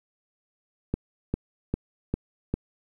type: click train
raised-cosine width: 3 ms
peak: -12 dBFS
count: 5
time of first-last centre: 0.94-2.54 s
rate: 2.5 Hz
effects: 9-bit